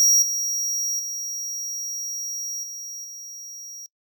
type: tone with level steps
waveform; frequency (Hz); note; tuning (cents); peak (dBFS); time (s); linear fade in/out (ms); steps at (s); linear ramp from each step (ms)
square; 5680; F8; +28; -15 / -24 / -29 / -34 / -37; 0-3.86; 0; 0.22 / 0.99 / 2.63 / 3.04; 5
effects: noise-tail reverb RT60 0.1 s tail -24 dB re dry